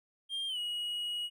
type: tone with pitch glide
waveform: triangle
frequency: 3201 to 2902 Hz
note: G7 to F#7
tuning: +36 to -34 cents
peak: -32 dBFS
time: 0.29-1.3 s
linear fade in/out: 50 ms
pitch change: -170 cents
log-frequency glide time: 0.48-0.58 s
effects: none